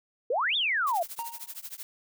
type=exponential two-way sweep; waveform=sine; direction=up then down; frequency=440.3 to 3729 to 638 Hz; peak=-24 dBFS; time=0.3-1.03 s; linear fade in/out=5 ms; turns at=0.56 s
type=noise with tremolo; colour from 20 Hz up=blue; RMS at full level=-37 dBFS; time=0.87-1.83 s; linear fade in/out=0 ms; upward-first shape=triangle; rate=13 Hz; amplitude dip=100%
type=tone with exponential decay; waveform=triangle; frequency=930 Hz; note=A#5; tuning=4 cents flat; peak=-28 dBFS; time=1.19-1.57 s; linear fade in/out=0 ms; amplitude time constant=82 ms
effects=none